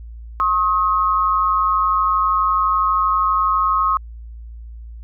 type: tone pair together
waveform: sine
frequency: 1079.2 / 1267 Hz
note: C#6 / D#6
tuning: -47 / +31 cents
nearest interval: minor third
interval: 278 cents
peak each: -17 dBFS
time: 0.4-3.97 s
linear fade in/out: 0 ms
effects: added 57 Hz sine -32 dBFS peak until 5.03 s